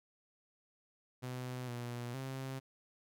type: tone with pitch steps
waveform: sawtooth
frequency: 126.3 / 120.7 / 132.9 Hz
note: B2 / B2 / C3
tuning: +39 / -39 / +27 cents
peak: -36 dBFS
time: 1.22-2.6 s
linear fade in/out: 20 ms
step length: 460 ms
effects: none